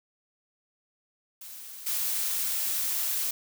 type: noise with level steps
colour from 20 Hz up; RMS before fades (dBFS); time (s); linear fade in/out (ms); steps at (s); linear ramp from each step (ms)
blue; -43 / -29; 1.41-3.31; 5; 1.86; 10
effects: none